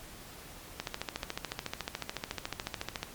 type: click train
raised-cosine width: 0.2 ms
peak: -16 dBFS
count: 32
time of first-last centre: 0.8-3.03 s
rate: 13.9 Hz
effects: pink hiss -49 dBFS RMS until 3.14 s + MP3 96 kbps